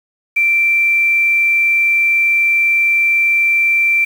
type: tone with quantisation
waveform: sine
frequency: 2349 Hz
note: D7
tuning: in tune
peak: -10 dBFS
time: 0.36-4.05 s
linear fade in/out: 10 ms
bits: 6
effects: none